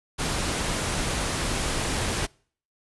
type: noise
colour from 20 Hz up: pink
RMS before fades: -27 dBFS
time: 0.18-2.27 s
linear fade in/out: 20 ms
effects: noise-tail reverb RT60 0.5 s tail -26 dB re dry + resampled to 24000 Hz